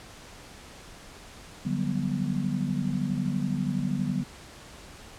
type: chord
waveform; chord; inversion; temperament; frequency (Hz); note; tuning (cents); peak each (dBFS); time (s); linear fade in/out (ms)
sine; G major seventh; second; just; 147 / 183.75 / 196 / 245; D3 / F#3 / G3 / B3; +2 / -12 / 0 / -14; -31; 1.65-4.24; 10
effects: pink hiss -47 dBFS RMS until 5.18 s + low-pass 9000 Hz 12 dB/octave